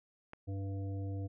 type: click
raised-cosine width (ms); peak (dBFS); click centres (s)
0.5; -31; 0.334
type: harmonic tone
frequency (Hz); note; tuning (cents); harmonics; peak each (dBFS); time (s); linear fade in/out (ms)
98; G2; 0; 1 / 3 / 5 / 7; -36 / -45 / -50 / -55; 0.47-1.28; 20
effects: none